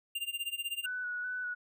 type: tone with tremolo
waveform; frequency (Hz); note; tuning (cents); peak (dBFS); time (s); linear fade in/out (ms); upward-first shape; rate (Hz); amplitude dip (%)
square; 2794; F7; 0; -32; 0.15-0.86; 5; sine; 16; 90
type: tone with vibrato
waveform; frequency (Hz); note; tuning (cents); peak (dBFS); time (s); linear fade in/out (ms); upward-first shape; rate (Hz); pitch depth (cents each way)
sine; 1480; F#6; 0; -34; 0.84-1.55; 20; square; 2.5; 17
effects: none